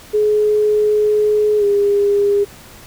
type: tone with pitch glide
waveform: sine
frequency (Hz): 422.6 to 405.6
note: G#4 to G#4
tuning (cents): +30 to -41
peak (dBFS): -11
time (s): 0.13-2.45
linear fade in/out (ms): 20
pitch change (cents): -71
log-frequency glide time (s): 1.58-1.64
effects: pink hiss -40 dBFS RMS until 2.86 s